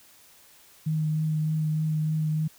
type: tone with vibrato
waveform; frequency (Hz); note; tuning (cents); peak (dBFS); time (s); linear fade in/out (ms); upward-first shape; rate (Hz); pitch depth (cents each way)
sine; 155.56; D#3; 0; -23; 0.86-2.48; 10; triangle; 3.3; 17
effects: white hiss -55 dBFS RMS until 2.58 s